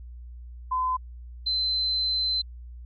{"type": "tone pair in turn", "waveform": "sine", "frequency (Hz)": [1020, 4070], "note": ["C6", "C8"], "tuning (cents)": [-44, -49], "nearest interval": "2 octaves", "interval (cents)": 2395, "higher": "second", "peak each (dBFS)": -23, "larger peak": "neither", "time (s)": [[0.71, 0.97], [1.46, 2.42]], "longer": "second", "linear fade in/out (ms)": 10, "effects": ["added 60 Hz sine -39 dBFS peak until 2.85 s"]}